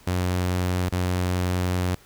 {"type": "tone with dropouts", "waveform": "sawtooth", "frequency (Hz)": 90.5, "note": "F#2", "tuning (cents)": -38, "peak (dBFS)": -18, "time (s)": [0.07, 1.95], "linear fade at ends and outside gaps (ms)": 5, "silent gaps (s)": [0.893, 0.923], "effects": ["pink hiss -53 dBFS RMS until 2.05 s"]}